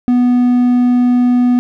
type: tone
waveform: triangle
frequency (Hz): 246.2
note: B3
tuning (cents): -5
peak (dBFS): -6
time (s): 0.08-1.59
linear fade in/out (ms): 0
effects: none